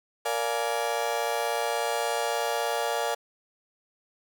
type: chord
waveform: 35% pulse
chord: Bb dominant seventh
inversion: none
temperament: just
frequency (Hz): 466.2 / 582.7 / 699.2 / 839.1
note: Bb4 / D5 / F5 / Ab5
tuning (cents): 0 / -14 / +2 / +18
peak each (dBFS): -30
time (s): 0.25-3.15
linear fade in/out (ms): 10
effects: none